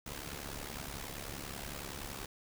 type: noise with amplitude modulation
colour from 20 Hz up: pink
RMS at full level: -40 dBFS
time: 0.06-2.26 s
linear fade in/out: 5 ms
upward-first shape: sine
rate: 70.6 Hz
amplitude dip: 75%
effects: none